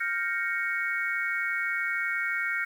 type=chord; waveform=sine; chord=G half-diminished seventh; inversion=third; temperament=equal; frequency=1396.9 / 1568 / 1864.7 / 2217 Hz; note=F6 / G6 / Bb6 / Db7; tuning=0 / 0 / 0 / 0 cents; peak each=-32 / -34 / -32 / -31 dBFS; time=0-2.65 s; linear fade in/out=10 ms; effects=9-bit